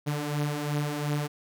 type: beating tone pair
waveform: sawtooth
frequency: 145.4 / 148.2 Hz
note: D3 / D3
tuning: -17 / +16 cents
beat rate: 2.8 Hz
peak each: -29 / -25 dBFS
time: 0.06-1.28 s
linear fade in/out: 20 ms
effects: none